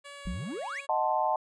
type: tone with pitch glide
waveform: 10% pulse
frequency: 568 to 557.9 Hz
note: C#5 to C#5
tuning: +42 to +11 cents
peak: -35 dBFS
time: 0.04-0.87 s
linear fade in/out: 20 ms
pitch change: -31 cents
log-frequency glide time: 0.15-0.37 s
type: exponential sweep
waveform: triangle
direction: up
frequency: 38.65 to 2638 Hz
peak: -32 dBFS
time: 0.25-0.81 s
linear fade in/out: 10 ms
type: tone with exponential decay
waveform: sine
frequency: 180.2 Hz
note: F#3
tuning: 45 cents flat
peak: -30 dBFS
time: 0.27-0.64 s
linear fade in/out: 2 ms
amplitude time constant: 79 ms
type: chord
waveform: sine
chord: D# diminished seventh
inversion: none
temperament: equal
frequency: 622.3 / 740 / 880 / 1046.5 Hz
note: D#5 / F#5 / A5 / C6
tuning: 0 / 0 / 0 / 0 cents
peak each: -31 / -30 / -28 / -33 dBFS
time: 0.89-1.36 s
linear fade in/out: 2 ms
effects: resampled to 22050 Hz